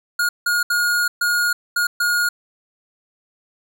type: tone bursts at uneven times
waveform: square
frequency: 1433 Hz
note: F6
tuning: 44 cents sharp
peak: -17 dBFS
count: 6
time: 0.19-0.29 / 0.46-0.63 / 0.7-1.08 / 1.21-1.53 / 1.76-1.87 / 2-2.29 s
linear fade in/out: 5 ms
effects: none